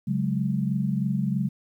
sine chord, C# suspended fourth, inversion none, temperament just, 138.59 / 184.79 / 207.9 Hz, C#3 / F#3 / G#3, 0 / -2 / +2 cents, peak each -27 dBFS, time 0.07-1.49 s, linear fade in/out 10 ms, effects 10-bit

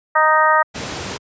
harmonic tone, 311.1 Hz, D#4, in tune, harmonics 2 / 3 / 4 / 5 / 6, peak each -19 / -16 / -15 / -21 / -19 dBFS, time 0.15-0.63 s, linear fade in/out 10 ms
pink noise, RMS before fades -26 dBFS, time 0.74-1.18 s, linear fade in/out 20 ms
effects high-pass 100 Hz 12 dB/octave + resampled to 16000 Hz

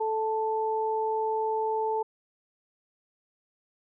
sine tone pair together, 438.2 / 880 Hz, A4 / A5, -7 / 0 cents, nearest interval octave, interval 1207 cents, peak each -28 dBFS, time 0-2.03 s, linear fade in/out 10 ms, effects none

